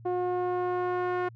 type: tone with low-pass filter sweep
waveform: sawtooth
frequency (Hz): 360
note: F#4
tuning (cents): -47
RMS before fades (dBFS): -29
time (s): 0.05-1.29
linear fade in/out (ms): 10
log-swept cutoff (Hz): 730 to 1500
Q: 1.4
effects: added 115 Hz sine -46 dBFS peak until 1.35 s